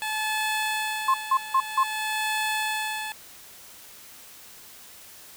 15% pulse tone with tremolo, 864 Hz, A5, 32 cents flat, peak -18 dBFS, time 0.02-3.12 s, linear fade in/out 0 ms, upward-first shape sine, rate 0.52 Hz, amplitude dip 70%
sine tone bursts, 1061 Hz, C6, 24 cents sharp, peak -17 dBFS, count 4, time 1.08-1.834 s, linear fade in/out 5 ms, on 61 ms, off 170 ms
effects white hiss -47 dBFS RMS until 5.36 s

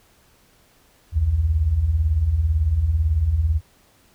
sine beating tone pair, 62.9 / 80.9 Hz, B1 / E2, +32 / -32 cents, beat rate 18 Hz, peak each -24 / -17 dBFS, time 1.12-3.61 s, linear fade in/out 50 ms, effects pink hiss -57 dBFS RMS until 4.14 s

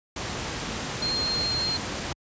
sine tone in noise, 4202 Hz, C8, 7 cents sharp, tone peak -25 dBFS, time 1.02-1.77 s, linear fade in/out 5 ms, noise pink, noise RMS -31 dBFS, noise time 0.16-2.13 s, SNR +3 dB, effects high-pass 60 Hz 12 dB/octave + resampled to 16000 Hz

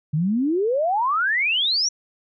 sine exponential sweep, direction up, 143.7 to 5920 Hz, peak -18 dBFS, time 0.13-1.89 s, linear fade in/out 10 ms, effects none

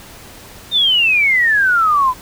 sine exponential sweep, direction down, 3684 to 990 Hz, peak -10 dBFS, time 0.71-2.14 s, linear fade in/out 50 ms, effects pink hiss -38 dBFS RMS until 2.21 s

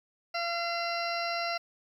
harmonic tone, 684 Hz, F5, 36 cents flat, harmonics 1 / 2 / 3 / 4 / 6 / 7 / 8, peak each -33 / -36 / -38 / -39 / -41 / -41 / -42 dBFS, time 0.34-1.58 s, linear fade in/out 10 ms, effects 10-bit

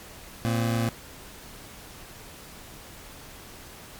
25% pulse tone pair together, 114.9 / 258.1 Hz, A#2 / C4, -25 / -23 cents, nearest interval octave + major second, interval 1402 cents, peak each -20 / -29 dBFS, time 0.45-0.89 s, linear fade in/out 0 ms, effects pink hiss -45 dBFS RMS until 3.99 s + MP3 96 kbps

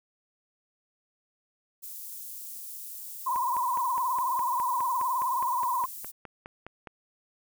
white high-pass noise, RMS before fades -41 dBFS, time 1.82-6.12 s, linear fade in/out 20 ms, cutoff 9700 Hz, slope 12 dB/octave
sine tone with vibrato, 999 Hz, B5, 20 cents sharp, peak -25 dBFS, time 3.26-5.86 s, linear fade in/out 10 ms, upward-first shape triangle, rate 19 Hz, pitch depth 130 cents each way
click train, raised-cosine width 0.5 ms, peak -26 dBFS, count 18, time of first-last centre 3.36-6.872 s, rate 4.84 Hz
effects none

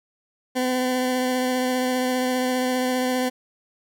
20% pulse tone with vibrato, 253.9 Hz, B3, 48 cents sharp, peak -16 dBFS, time 0.55-3.3 s, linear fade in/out 20 ms, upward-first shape sine, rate 15 Hz, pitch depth 14 cents each way, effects none

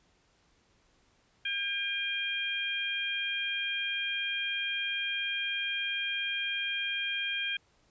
harmonic tone, 803 Hz, G5, 41 cents sharp, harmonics 2 / 3 / 4, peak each -36 / -34 / -34 dBFS, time 1.45-7.57 s, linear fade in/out 5 ms, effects pink hiss -68 dBFS RMS until 7.9 s + resampled to 16000 Hz

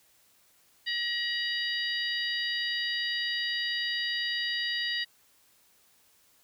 harmonic tone with a mistuned harmonic, 950 Hz, A#5, 33 cents sharp, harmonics 2 / 3 / 4 / 5, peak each -32 / -34 / -35 / -36 dBFS, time 0.86-5.05 s, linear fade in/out 20 ms, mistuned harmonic 3, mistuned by +49 cents, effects white hiss -64 dBFS RMS until 6.43 s

